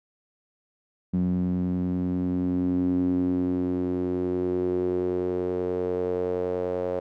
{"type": "tone with band-pass filter sweep", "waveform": "sawtooth", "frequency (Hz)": 90.4, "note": "F#2", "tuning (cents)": -40, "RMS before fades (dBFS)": -26, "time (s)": [1.13, 7], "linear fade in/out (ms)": 10, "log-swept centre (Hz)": [200, 520], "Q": 5.4, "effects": []}